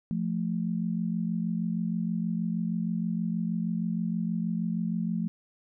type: tone pair together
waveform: sine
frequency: 173.66 / 220 Hz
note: F3 / A3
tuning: -9 / 0 cents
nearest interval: major third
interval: 409 cents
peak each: -29 / -30 dBFS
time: 0.11-5.28 s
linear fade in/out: 0 ms
effects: none